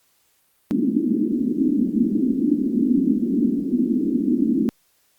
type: band-pass noise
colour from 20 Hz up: pink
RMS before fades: -20 dBFS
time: 0.71-4.69 s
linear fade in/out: 0 ms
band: 220 to 310 Hz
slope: 48 dB/octave
effects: white hiss -63 dBFS RMS until 5.18 s + Opus 48 kbps